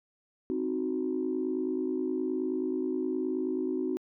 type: chord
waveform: sine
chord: C diminished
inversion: none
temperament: equal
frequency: 261.6 / 311.1 / 370 Hz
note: C4 / Eb4 / Gb4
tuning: 0 / 0 / 0 cents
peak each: -32 / -33 / -31 dBFS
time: 0.5-3.97 s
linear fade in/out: 0 ms
effects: tanh soft clip ceiling -20 dBFS